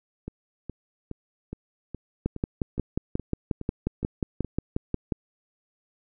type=two click trains; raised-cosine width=3 ms; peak=-12 / -21 dBFS; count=17 / 11; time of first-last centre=2.26-5.122 / 0.28-4.447 s; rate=5.59 / 2.4 Hz; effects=none